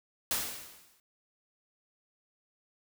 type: noise with exponential decay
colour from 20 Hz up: white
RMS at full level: -29 dBFS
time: 0.31-1 s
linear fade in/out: 1 ms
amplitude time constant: 150 ms
effects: none